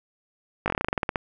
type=slowing click train; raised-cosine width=0.5 ms; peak=-9 dBFS; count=14; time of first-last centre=0.66-1.158 s; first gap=19 ms; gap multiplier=1.11; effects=none